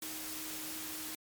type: tone in noise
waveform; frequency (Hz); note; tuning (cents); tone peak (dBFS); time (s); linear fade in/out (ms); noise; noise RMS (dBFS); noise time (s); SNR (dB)
sine; 313.3; D#4; +12; -48; 0.02-1.15; 2; white; -42; 0.02-1.15; -9
effects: MP3 96 kbps